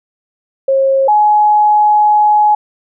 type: tone pair in turn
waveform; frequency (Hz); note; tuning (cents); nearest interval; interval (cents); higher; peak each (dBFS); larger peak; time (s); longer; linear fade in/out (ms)
sine; 539 / 841.9; C#5 / G#5; -49 / +23; minor sixth; 772; second; -8 / -6; second; 0.68-1.08 / 1.08-2.55; second; 5
effects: none